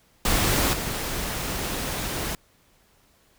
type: noise with level steps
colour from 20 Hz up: pink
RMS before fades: -22 / -29 dBFS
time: 0.25-2.35 s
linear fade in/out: 2 ms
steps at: 0.73 s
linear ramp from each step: 5 ms
effects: pink hiss -61 dBFS RMS until 3.38 s